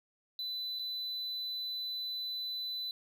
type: tone with dropouts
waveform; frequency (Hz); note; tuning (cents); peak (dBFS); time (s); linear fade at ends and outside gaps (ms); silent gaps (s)
triangle; 4000; B7; +21; -34; 0.39-2.91; 1; 0.789-0.794
effects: none